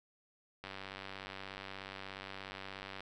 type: click train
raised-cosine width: 0.3 ms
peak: -28 dBFS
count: 230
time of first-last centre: 0.64-3.006 s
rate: 96.8 Hz
effects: none